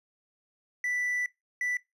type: tone pair in turn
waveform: triangle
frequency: 1975.5 / 1975.5 Hz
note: B6 / B6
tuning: 0 / 0 cents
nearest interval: unison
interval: 0 cents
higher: neither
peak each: -26 dBFS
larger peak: neither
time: 0.84-1.26 / 1.61-1.77 s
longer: first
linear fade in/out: 2 ms
effects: noise-tail reverb RT60 0.2 s tail -21 dB re dry + resampled to 32000 Hz